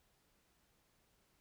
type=silence; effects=pink hiss -75 dBFS RMS until 1.4 s